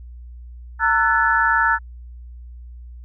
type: tone cluster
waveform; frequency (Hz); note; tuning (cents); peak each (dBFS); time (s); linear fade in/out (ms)
sine; 912 / 1337 / 1478 / 1731; A#5 / E6 / F#6 / A6; -38 / +24 / -2 / -29; -20; 0.79-1.79; 50
effects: added 60 Hz sine -35 dBFS peak until 3.04 s